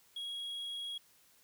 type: tone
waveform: triangle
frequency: 3309 Hz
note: G#7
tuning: 7 cents flat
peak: -37 dBFS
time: 0.16-0.98 s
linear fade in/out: 5 ms
effects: white hiss -66 dBFS RMS until 1.43 s